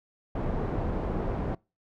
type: low-pass noise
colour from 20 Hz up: pink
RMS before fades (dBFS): -30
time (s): 0.35-1.55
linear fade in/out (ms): 5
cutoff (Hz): 760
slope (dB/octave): 12
effects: noise-tail reverb RT60 0.3 s tail -26 dB re dry